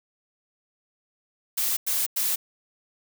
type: noise bursts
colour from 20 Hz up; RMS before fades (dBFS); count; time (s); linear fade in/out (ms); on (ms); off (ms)
blue; -25; 3; 1.57-2.36; 10; 200; 95
effects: none